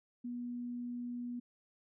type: tone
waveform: sine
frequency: 242.7 Hz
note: B3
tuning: 30 cents flat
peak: -38 dBFS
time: 0.24-1.4 s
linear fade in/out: 10 ms
effects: none